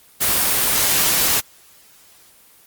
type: noise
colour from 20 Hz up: white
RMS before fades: -17 dBFS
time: 0.2-1.41 s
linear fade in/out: 20 ms
effects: white hiss -50 dBFS RMS until 2.66 s + Opus 24 kbps